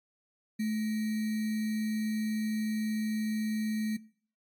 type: tone with sample-and-hold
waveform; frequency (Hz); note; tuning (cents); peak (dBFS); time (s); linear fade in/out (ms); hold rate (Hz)
sine; 216.7; A3; -26; -28; 0.59-3.97; 10; 2100
effects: noise-tail reverb RT60 0.5 s tail -21 dB re dry + AAC 64 kbps